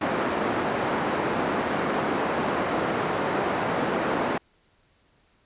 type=band-pass noise; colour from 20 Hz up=pink; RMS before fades=-26 dBFS; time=0.01-4.38 s; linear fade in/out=5 ms; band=240 to 1500 Hz; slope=12 dB/octave; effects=pink hiss -64 dBFS RMS until 5.45 s + resampled to 8000 Hz